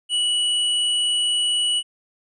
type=tone; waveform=square; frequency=2941 Hz; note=F#7; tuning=11 cents flat; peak=-19 dBFS; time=0.09-1.83 s; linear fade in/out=50 ms; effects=resampled to 24000 Hz